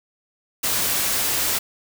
white noise, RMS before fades -22 dBFS, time 0.63-1.59 s, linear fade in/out 10 ms, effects none

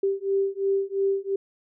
sine beating tone pair, 390.7 / 393.6 Hz, G4 / G4, -6 / +7 cents, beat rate 2.9 Hz, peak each -25 dBFS, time 0.03-1.36 s, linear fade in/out 5 ms, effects none

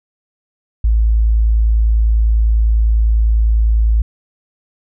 sine tone, 55 Hz, A1, in tune, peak -9 dBFS, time 0.84-4.02 s, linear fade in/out 5 ms, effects none

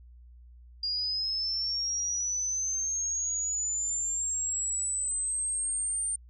sine linear sweep, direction up, 4804 to 8920 Hz, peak -28 dBFS, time 0.83-6.16 s, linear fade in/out 5 ms, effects added 60 Hz sine -49 dBFS peak until 6.29 s

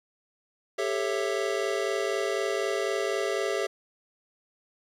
square chord, A dominant seventh, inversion third, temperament just, 396 / 440 / 550 / 660 Hz, G4 / A4 / C#5 / E5, +18 / 0 / -14 / +2 cents, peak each -31 / -33 / -34 / -34 dBFS, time 0.78-3.67 s, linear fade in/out 10 ms, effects low-pass 8000 Hz 12 dB/octave + 10-bit

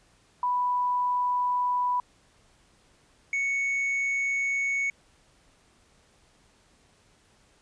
sine / triangle tone pair in turn, 987.8 / 2218 Hz, B5 / C#7, 0 / 0 cents, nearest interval octave + major second, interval 1400 cents, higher second, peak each -23 dBFS, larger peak neither, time 0.43-2 / 3.33-4.9 s, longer neither, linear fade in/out 2 ms, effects pink hiss -62 dBFS RMS until 7.61 s + resampled to 22050 Hz

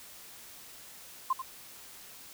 sine tone with echo, 1046.5 Hz, C6, in tune, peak -24 dBFS, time 1.3-1.33 s, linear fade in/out 5 ms, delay 90 ms, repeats 1, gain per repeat -10 dB, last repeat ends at 1.42 s, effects white hiss -50 dBFS RMS until 2.33 s

